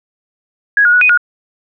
sine tone with pitch steps, 1659 / 1440 / 1468 / 2490 / 1439 Hz, G#6 / F#6 / F#6 / D#7 / F#6, -2 / -47 / -14 / +1 / -49 cents, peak -6 dBFS, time 0.77-1.175 s, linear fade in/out 2 ms, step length 81 ms, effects none

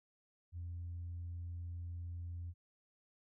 sine tone, 86.3 Hz, F2, 20 cents flat, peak -40 dBFS, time 0.52-2.54 s, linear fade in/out 50 ms, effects tanh soft clip ceiling -38 dBFS

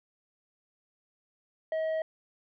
triangle tone with tanh clipping, 637 Hz, D#5, 41 cents sharp, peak -29 dBFS, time 1.72-2.02 s, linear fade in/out 2 ms, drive 10 dB, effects none

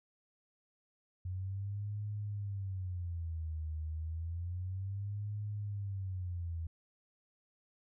sine tone with vibrato, 90.3 Hz, F#2, 42 cents flat, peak -36 dBFS, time 1.25-6.67 s, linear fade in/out 5 ms, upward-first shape sine, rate 0.3 Hz, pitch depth 250 cents each way, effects none

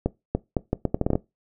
accelerating click train, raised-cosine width 2 ms, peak -8 dBFS, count 11, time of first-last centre 0.06-1.155 s, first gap 290 ms, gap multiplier 0.75, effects noise-tail reverb RT60 0.2 s tail -20 dB re dry

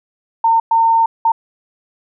sine tone bursts at uneven times, 910 Hz, A#5, 42 cents flat, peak -9 dBFS, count 3, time 0.44-0.6 / 0.71-1.06 / 1.25-1.32 s, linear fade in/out 5 ms, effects none

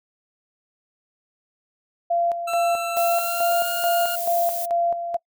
sine tone with tremolo, 687 Hz, F5, 29 cents flat, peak -18 dBFS, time 2.1-5.17 s, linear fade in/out 10 ms, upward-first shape square, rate 2.3 Hz, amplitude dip 60%
25% pulse tone with pitch glide, 1336 to 1415.4 Hz, E6 to F6, +23 to +23 cents, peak -24 dBFS, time 2.47-4.16 s, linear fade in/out 10 ms, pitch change +100 cents, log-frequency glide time 2.97-3.69 s
violet noise, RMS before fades -30 dBFS, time 2.96-4.66 s, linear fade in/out 10 ms
effects noise-tail reverb RT60 0.1 s tail -24 dB re dry

